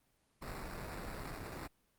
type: noise with sample-and-hold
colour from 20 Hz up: pink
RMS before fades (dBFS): -44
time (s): 0.41-1.68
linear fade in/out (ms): 20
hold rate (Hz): 3150
effects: pink hiss -75 dBFS RMS until 1.98 s + Opus 32 kbps